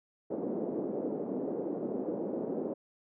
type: band-pass noise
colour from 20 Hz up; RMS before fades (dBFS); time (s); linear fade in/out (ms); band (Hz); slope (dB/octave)
white; -35; 0.3-2.74; 10; 210 to 480; 24
effects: none